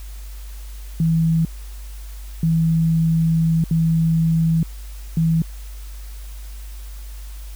sine tone bursts at uneven times, 163.1 Hz, E3, 18 cents flat, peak -14 dBFS, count 4, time 1-1.45 / 2.43-3.64 / 3.71-4.63 / 5.17-5.42 s, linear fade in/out 2 ms, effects added 50 Hz sine -31 dBFS peak until 7.55 s + white hiss -46 dBFS RMS until 7.55 s

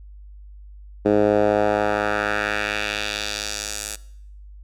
10% pulse tone with band-pass filter sweep, 104.3 Hz, G#2, 8 cents sharp, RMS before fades -22 dBFS, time 1.05-3.96 s, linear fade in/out 10 ms, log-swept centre 390 to 8700 Hz, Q 1.4, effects noise-tail reverb RT60 0.7 s tail -20 dB re dry + added 50 Hz sine -39 dBFS peak until 4.63 s

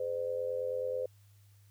sine tone with amplitude modulation, 512 Hz, C5, 38 cents flat, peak -28 dBFS, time 0-1.06 s, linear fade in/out 5 ms, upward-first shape sine, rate 89.3 Hz, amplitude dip 80%, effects added 101 Hz sine -58 dBFS peak until 1.7 s + white hiss -70 dBFS RMS until 1.7 s

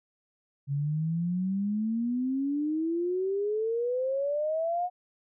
sine exponential sweep, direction up, 137.6 to 729 Hz, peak -26 dBFS, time 0.67-4.9 s, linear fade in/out 50 ms, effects none

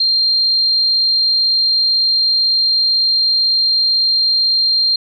sine tone, 4186 Hz, C8, in tune, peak -11 dBFS, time 0-4.96 s, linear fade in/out 5 ms, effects none

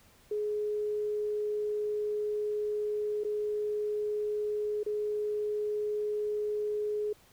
sine tone with dropouts, 420.3 Hz, G#4, 21 cents sharp, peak -29 dBFS, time 0.31-7.13 s, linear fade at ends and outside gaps 5 ms, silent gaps 3.237-3.247 / 4.833-4.862 s, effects pink hiss -61 dBFS RMS until 7.32 s

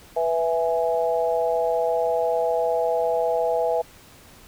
sine chord, E major, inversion second, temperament equal, 493.9 / 659.3 / 830.6 Hz, B4 / E5 / G#5, 0 / 0 / 0 cents, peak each -23 / -23 / -27 dBFS, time 0.16-3.82 s, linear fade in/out 10 ms, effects pink hiss -49 dBFS RMS until 4.47 s

